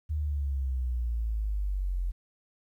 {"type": "exponential sweep", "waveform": "sine", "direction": "down", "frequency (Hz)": [77.7, 43.12], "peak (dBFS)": -27, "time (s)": [0.09, 2.12], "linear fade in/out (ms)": 20, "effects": ["11-bit"]}